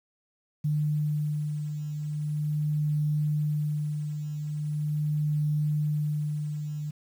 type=beating tone pair; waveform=sine; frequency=150 / 150.41 Hz; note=D3 / D3; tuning=+37 / +42 cents; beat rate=0.41 Hz; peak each=-26 / -34 dBFS; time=0.64-6.91 s; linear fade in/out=10 ms; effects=9-bit